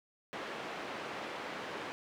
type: band-pass noise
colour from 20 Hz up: pink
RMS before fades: -42 dBFS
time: 0.33-1.92 s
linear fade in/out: 0 ms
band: 330 to 2600 Hz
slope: 12 dB/octave
effects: none